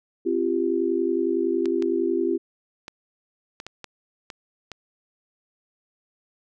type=chord; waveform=sine; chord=C suspended fourth; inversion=none; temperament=equal with one note detuned; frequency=261.6 / 341.1 / 392 Hz; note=C4 / F4 / G4; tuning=0 / -41 / 0 cents; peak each=-28 / -23 / -25 dBFS; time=0.25-2.38 s; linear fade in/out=20 ms
type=clicks; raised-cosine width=0.2 ms; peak=-19 dBFS; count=8; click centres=1.657 / 1.824 / 2.881 / 3.601 / 3.666 / 3.843 / 4.302 / 4.717 s
effects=none